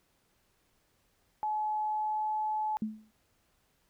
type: tone with pitch glide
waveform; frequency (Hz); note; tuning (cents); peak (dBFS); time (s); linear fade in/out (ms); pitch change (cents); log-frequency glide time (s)
sine; 854 to 858.9; G#5 to A5; +48 to -42; -29; 1.43-2.77; 0; +10; 1.81-2.34
type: tone with exponential decay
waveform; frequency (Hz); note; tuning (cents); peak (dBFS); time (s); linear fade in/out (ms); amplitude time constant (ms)
sine; 216.5; A3; -28; -27; 2.82-3.11; 2; 62
effects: pink hiss -72 dBFS RMS until 3.89 s